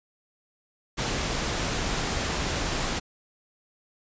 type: noise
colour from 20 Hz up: pink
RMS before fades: -28 dBFS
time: 0.97-3 s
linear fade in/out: 20 ms
effects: resampled to 16000 Hz